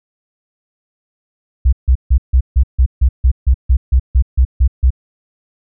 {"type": "tone bursts", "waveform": "sine", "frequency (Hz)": 63.7, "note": "C2", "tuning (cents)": -46, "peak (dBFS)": -6, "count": 15, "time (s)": [1.65, 4.905], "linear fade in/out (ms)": 10, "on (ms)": 77, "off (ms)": 150, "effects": []}